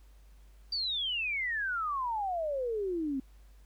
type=exponential sweep; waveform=sine; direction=down; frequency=4719 to 258.9 Hz; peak=-30 dBFS; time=0.72-3.2 s; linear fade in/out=5 ms; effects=added 50 Hz sine -53 dBFS peak until 3.65 s + pink hiss -68 dBFS RMS until 3.65 s